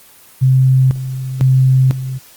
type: tone with tremolo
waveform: sine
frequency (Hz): 130.81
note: C3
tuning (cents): 0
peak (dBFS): -7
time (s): 0.41-2.19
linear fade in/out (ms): 20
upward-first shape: square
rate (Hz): 1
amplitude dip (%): 75
effects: white hiss -43 dBFS RMS until 2.36 s + Opus 24 kbps